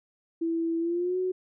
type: tone with pitch glide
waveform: sine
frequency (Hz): 330.9 to 369.3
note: E4 to F#4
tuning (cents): +7 to -3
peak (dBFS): -25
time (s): 0.41-1.32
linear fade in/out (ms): 10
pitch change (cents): +190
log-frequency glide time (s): 0.79-1.18
effects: none

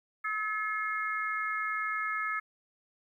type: harmonic tone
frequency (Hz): 429.1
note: A4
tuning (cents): -43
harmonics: 3 / 4 / 5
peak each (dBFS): -33 / -35 / -36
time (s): 0.24-2.4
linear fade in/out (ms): 10
effects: 11-bit

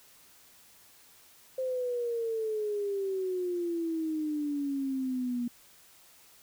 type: exponential sweep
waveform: sine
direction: down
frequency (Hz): 523.3 to 238.7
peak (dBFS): -29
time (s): 1.58-5.48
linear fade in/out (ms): 5
effects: white hiss -58 dBFS RMS until 6.42 s

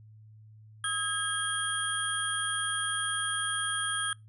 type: tone cluster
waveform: sine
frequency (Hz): 1274 / 1632 / 3246 / 9490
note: D#6 / G#6 / G#7 / D9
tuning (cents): +41 / -31 / -40 / +17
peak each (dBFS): -35 / -33 / -34 / -34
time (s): 0.84-4.13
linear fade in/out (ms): 2
effects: noise-tail reverb RT60 0.2 s tail -26 dB re dry + added 108 Hz sine -50 dBFS peak until 4.28 s

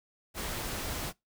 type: noise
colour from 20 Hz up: pink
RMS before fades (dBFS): -36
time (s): 0.34-1.13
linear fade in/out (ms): 50
effects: noise-tail reverb RT60 0.2 s tail -24 dB re dry

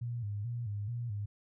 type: tone with vibrato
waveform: sine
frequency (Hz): 110.7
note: A2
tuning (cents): +11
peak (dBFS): -34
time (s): 0.01-1.26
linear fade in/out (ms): 10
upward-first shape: square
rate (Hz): 2.3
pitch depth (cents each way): 130
effects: none

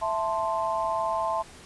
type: chord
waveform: sine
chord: A minor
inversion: second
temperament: equal with one note detuned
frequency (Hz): 661.2 / 880 / 1046.5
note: E5 / A5 / C6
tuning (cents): +5 / 0 / 0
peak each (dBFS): -29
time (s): 0.01-1.43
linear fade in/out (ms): 20
effects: pink hiss -48 dBFS RMS until 1.65 s + resampled to 24000 Hz

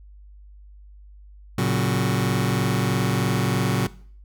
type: chord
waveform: sawtooth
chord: F# major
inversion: first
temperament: just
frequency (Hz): 115.62 / 138.75 / 185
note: A#2 / C#3 / F#3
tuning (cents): -14 / +2 / 0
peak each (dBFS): -20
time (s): 1.58-3.87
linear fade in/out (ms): 5
effects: noise-tail reverb RT60 0.5 s tail -19 dB re dry + added 50 Hz sine -43 dBFS peak until 4.24 s

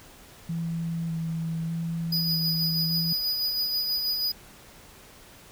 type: tone with vibrato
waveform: sine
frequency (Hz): 164.81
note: E3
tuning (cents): 0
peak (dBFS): -27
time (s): 0.49-3.13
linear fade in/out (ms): 5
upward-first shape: square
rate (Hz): 0.83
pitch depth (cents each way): 14
type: tone with tremolo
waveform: square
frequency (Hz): 4943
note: D#8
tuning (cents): -12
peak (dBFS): -24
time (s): 2.12-4.32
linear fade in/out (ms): 5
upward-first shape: sine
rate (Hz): 6.2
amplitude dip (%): 35
effects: pink hiss -50 dBFS RMS until 5.51 s

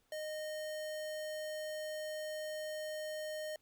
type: tone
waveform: square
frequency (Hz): 616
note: D#5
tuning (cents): -17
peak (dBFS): -40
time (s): 0.12-3.56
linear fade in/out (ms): 2
effects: pink hiss -75 dBFS RMS until 3.61 s

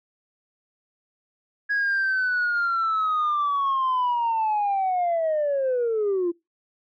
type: linear sweep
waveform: sine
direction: down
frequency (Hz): 1666 to 336.2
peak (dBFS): -19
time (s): 1.69-6.32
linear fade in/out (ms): 20
effects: noise-tail reverb RT60 0.2 s tail -21 dB re dry + tanh soft clip ceiling -18 dBFS

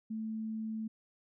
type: tone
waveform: sine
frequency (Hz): 220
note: A3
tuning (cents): 0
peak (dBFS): -35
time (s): 0.1-0.88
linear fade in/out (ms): 10
effects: none

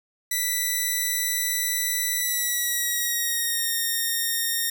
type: tone with pitch glide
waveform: 5% pulse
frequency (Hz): 1975.5 to 1843.2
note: B6 to A#6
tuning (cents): 0 to -20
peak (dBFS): -13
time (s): 0.31-4.7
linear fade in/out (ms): 5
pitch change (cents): -120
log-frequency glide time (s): 2.15-3.72
effects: none

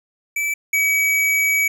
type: tone pair in turn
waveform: square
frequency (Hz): 2312 / 2275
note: D7 / C#7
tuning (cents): -28 / +44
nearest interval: unison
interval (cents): 28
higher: first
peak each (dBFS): -20 / -16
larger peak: second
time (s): 0.36-0.54 / 0.73-1.68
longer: second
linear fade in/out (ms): 5
effects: none

